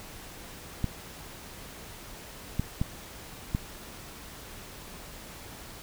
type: clicks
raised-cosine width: 5 ms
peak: -14 dBFS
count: 4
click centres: 0.843 / 2.596 / 2.815 / 3.549 s
effects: pink hiss -45 dBFS RMS until 5.82 s